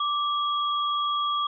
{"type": "tone pair together", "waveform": "sine", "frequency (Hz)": [1172, 3309], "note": ["D6", "G#7"], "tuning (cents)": [-4, -7], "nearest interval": "octave + tritone", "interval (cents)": 1797, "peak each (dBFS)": [-24, -30], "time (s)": [0, 1.47], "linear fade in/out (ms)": 5, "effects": []}